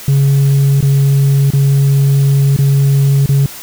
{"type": "tone with dropouts", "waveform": "sine", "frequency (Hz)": 138.59, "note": "C#3", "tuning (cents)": 0, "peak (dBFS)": -4, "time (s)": [0.08, 3.46], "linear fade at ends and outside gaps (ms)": 2, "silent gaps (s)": [[0.807, 0.826], [1.504, 1.535], [2.564, 2.588], [3.26, 3.291]], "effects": ["tanh soft clip ceiling -6 dBFS", "white hiss -30 dBFS RMS until 3.62 s"]}